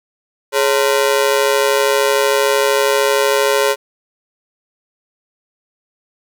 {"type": "ring-modulated tone", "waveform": "sawtooth", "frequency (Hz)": 485.5, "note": "B4", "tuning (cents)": -30, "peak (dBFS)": -5, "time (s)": [0.52, 3.76], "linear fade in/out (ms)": 50, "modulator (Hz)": 66.5, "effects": []}